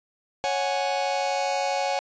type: chord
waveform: 45% pulse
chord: C# suspended fourth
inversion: none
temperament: just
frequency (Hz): 554.4 / 739.2 / 831.5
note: C#5 / F#5 / G#5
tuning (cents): 0 / -2 / +2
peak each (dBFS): -28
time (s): 0.44-1.99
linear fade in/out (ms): 0
effects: resampled to 16000 Hz